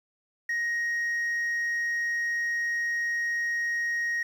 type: tone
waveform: sine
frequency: 1877 Hz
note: A#6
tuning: 11 cents sharp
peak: -23 dBFS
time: 0.49-4.23 s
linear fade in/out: 5 ms
effects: tanh soft clip ceiling -25 dBFS + 9-bit